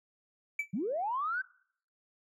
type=tone with exponential decay; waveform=triangle; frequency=2308 Hz; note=D7; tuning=31 cents flat; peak=-24 dBFS; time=0.59-0.68 s; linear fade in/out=5 ms; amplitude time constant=19 ms
type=linear sweep; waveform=sine; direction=up; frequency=158.6 to 1568 Hz; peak=-30 dBFS; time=0.73-1.42 s; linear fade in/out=10 ms
effects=noise-tail reverb RT60 0.6 s tail -22 dB re dry + tanh soft clip ceiling -22 dBFS